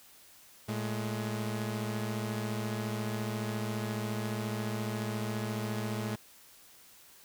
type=tone pair together; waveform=sawtooth; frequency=112.55 / 210.7 Hz; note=A2 / G#3; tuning=+40 / +25 cents; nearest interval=major seventh; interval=1085 cents; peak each=-31 / -32 dBFS; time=0.68-6.16 s; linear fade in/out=10 ms; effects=white hiss -57 dBFS RMS until 7.24 s